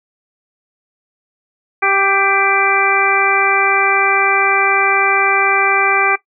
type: harmonic tone with a mistuned harmonic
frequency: 392 Hz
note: G4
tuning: in tune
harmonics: 1 / 2 / 3 / 4 / 5 / 6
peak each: -21 / -18 / -17 / -19 / -20 / -17 dBFS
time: 1.82-6.16 s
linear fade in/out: 10 ms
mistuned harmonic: 5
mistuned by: +36 cents
effects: noise-tail reverb RT60 0.1 s tail -17 dB re dry